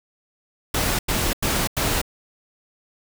pink noise bursts, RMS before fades -22 dBFS, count 4, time 0.74-2.016 s, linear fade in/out 5 ms, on 250 ms, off 92 ms, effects none

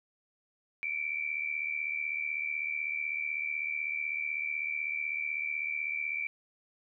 sine tone pair together, 2273 / 2349 Hz, C#7 / D7, +43 / 0 cents, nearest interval minor second, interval 57 cents, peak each -36 / -33 dBFS, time 0.83-6.27 s, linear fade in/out 0 ms, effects none

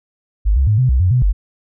sine tone with pitch steps, 51.3 / 67.2 / 105.7 / 128.2 / 63.4 / 90.7 / 125.3 / 48.52 Hz, G#1 / C2 / G#2 / C3 / B1 / F#2 / B2 / G1, -21 / +47 / +31 / -35 / +46 / -34 / +25 / -17 cents, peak -10 dBFS, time 0.45-1.33 s, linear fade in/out 20 ms, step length 110 ms, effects none

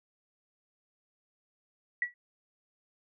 sine tone with exponential decay, 1940 Hz, B6, 31 cents flat, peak -23 dBFS, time 2.02-2.14 s, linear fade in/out 2 ms, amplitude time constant 24 ms, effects none

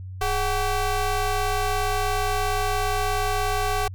25% pulse ring-modulated tone, 388.5 Hz, G4, 16 cents flat, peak -15 dBFS, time 0.21-3.88 s, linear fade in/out 5 ms, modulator 360 Hz, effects added 93 Hz sine -33 dBFS peak until 3.94 s

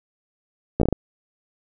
slowing click train, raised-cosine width 2 ms, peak -6 dBFS, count 6, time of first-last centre 0.8-0.927 s, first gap 14 ms, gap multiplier 1.3, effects none

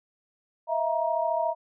sine tone cluster, 641 / 675 / 942 Hz, E5 / E5 / A#5, -49 / +41 / +18 cents, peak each -28 dBFS, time 0.67-1.55 s, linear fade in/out 50 ms, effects none

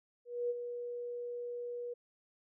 sine tone with ADSR envelope, 482.7 Hz, B4, 40 cents flat, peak -30 dBFS, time 0.25-1.94 s, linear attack 250 ms, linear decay 31 ms, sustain -8 dB, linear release 11 ms, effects none

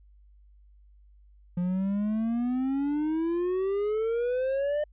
triangle exponential sweep, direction up, 174.61 to 605 Hz, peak -23 dBFS, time 1.57-4.84 s, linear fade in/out 5 ms, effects added 50 Hz sine -53 dBFS peak until 4.92 s + resampled to 8000 Hz

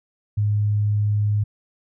sine tone, 104.3 Hz, G#2, 8 cents sharp, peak -17 dBFS, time 0.37-1.44 s, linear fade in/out 10 ms, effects none

